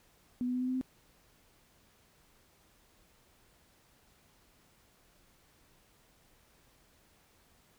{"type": "tone with pitch steps", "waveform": "sine", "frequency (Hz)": [246.9, 249.2, 251.5, 253.8, 256.2, 258.6], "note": ["B3", "B3", "B3", "B3", "C4", "C4"], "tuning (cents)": [0, 16, 32, 47, -36, -20], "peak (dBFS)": -30, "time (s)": [0.41, 0.812], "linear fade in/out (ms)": 0, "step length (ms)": 67, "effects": ["pink hiss -66 dBFS RMS until 7.78 s"]}